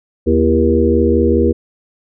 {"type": "harmonic tone with a mistuned harmonic", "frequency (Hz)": 79.3, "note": "D#2", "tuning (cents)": 33, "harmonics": [1, 3, 4, 5, 6], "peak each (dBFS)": [-16, -16, -16, -16, -16], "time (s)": [0.26, 1.53], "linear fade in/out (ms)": 20, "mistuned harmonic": 4, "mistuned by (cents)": 77, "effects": []}